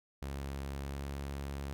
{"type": "tone with pitch glide", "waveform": "sawtooth", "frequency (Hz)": [69, 69.76], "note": ["C#2", "C#2"], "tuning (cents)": [-7, 12], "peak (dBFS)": -34, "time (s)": [0.22, 1.73], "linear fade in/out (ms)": 0, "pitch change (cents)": 19, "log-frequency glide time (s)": [0.78, 1.07], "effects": []}